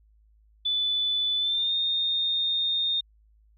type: tone with pitch glide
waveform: sine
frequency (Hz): 3488 to 3664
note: A7 to A#7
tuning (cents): -16 to -31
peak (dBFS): -23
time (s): 0.65-3.01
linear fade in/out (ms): 10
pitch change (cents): +85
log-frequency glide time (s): 1.38-1.73
effects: added 53 Hz sine -57 dBFS peak until 3.57 s